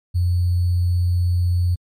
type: tone with sample-and-hold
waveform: sine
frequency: 88.4 Hz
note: F2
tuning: 22 cents sharp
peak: -15 dBFS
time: 0.14-1.76 s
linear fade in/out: 20 ms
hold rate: 4410 Hz
effects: MP3 64 kbps